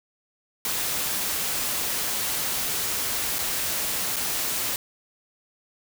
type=noise with dropouts; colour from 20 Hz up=white; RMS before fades=-27 dBFS; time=0.65-4.76 s; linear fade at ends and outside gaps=1 ms; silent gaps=3.385-3.389 / 4.16-4.165 s; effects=none